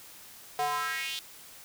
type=tone with high-pass filter sweep; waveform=square; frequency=146.1 Hz; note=D3; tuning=9 cents flat; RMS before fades=-32 dBFS; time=0.59-1.19 s; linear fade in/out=0 ms; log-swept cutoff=650 to 3600 Hz; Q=3.5; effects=white hiss -50 dBFS RMS until 1.64 s